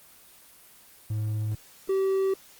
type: tone pair in turn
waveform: triangle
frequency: 107.5 / 385.3 Hz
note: A2 / G4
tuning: -40 / -30 cents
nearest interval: octave + minor seventh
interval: 2210 cents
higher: second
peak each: -24 / -20 dBFS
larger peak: second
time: 1.1-1.55 / 1.89-2.34 s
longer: neither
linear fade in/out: 5 ms
effects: white hiss -53 dBFS RMS until 2.59 s + Opus 24 kbps